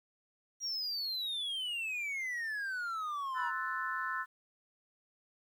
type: exponential sweep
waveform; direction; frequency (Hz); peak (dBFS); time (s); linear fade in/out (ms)
triangle; down; 5750 to 930; -33; 0.6-3.52; 50
type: chord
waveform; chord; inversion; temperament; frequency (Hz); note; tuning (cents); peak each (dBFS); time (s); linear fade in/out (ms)
sine; F# half-diminished seventh; second; equal with one note detuned; 1046.5 / 1318.5 / 1485.1 / 1760; C6 / E6 / F#6 / A6; 0 / 0 / +6 / 0; -39; 3.34-4.26; 50
effects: tanh soft clip ceiling -21 dBFS + 11-bit